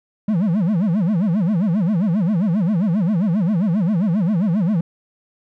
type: tone with vibrato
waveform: triangle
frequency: 189 Hz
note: F#3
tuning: 37 cents sharp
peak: -13 dBFS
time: 0.28-4.81 s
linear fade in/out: 5 ms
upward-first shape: sine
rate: 7.5 Hz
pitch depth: 280 cents each way
effects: none